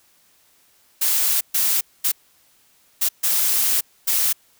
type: noise bursts at uneven times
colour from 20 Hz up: blue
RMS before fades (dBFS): -19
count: 6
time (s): 1.01-1.41 / 1.54-1.81 / 2.04-2.12 / 3.01-3.09 / 3.23-3.81 / 4.07-4.33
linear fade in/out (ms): 10
effects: white hiss -58 dBFS RMS until 4.59 s